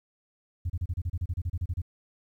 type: tone bursts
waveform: sine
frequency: 87.31 Hz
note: F2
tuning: in tune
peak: -25 dBFS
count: 15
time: 0.65-1.818 s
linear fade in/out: 10 ms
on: 48 ms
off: 32 ms
effects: tanh soft clip ceiling -23 dBFS + 11-bit